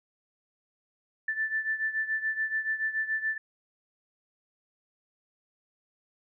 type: beating tone pair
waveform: sine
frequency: 1760 / 1767 Hz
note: A6 / A6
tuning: 0 / +7 cents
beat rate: 7 Hz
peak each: -29 / -33 dBFS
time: 1.28-3.38 s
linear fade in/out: 5 ms
effects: none